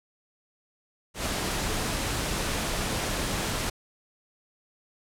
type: noise with ADSR envelope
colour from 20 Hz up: pink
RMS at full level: -27 dBFS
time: 1.14-3.7 s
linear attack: 120 ms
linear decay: 5 ms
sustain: -2 dB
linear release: 8 ms
effects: low-pass 11000 Hz 12 dB/octave